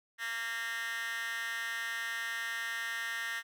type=tone with high-pass filter; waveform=10% pulse; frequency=230 Hz; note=A#3; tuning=23 cents flat; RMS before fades=-37 dBFS; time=0.18-3.43 s; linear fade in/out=50 ms; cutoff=1900 Hz; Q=8.5; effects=none